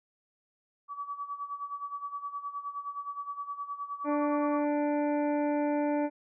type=tone with tremolo; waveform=sine; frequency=1144 Hz; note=D6; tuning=46 cents flat; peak=-32 dBFS; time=0.88-4.65 s; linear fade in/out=50 ms; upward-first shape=sine; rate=9.6 Hz; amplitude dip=75%
type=harmonic tone; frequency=293.7 Hz; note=D4; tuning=in tune; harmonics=1 / 2 / 3 / 5 / 6 / 7 / 8; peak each=-28 / -31 / -35 / -47 / -51 / -51 / -49 dBFS; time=4.04-6.1 s; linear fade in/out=50 ms
effects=none